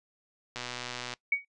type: click train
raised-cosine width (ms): 0.2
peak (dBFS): -19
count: 72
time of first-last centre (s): 0.56-1.137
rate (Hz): 123
type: tone with exponential decay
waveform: sine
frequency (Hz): 2247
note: C#7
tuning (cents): +23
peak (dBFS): -20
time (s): 1.32-1.45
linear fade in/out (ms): 5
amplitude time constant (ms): 28
effects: noise-tail reverb RT60 0.1 s tail -21 dB re dry + resampled to 24000 Hz